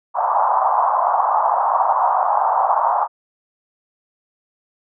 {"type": "band-pass noise", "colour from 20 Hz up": "pink", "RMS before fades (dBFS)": -17, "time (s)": [0.14, 3.08], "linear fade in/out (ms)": 50, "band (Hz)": [710, 1100], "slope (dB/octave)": 48, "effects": []}